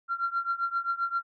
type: tone with tremolo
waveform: sine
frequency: 1374 Hz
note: F6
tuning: 29 cents flat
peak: -22 dBFS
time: 0.08-1.23 s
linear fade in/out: 50 ms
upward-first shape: triangle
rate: 7.6 Hz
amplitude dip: 95%
effects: tanh soft clip ceiling -20 dBFS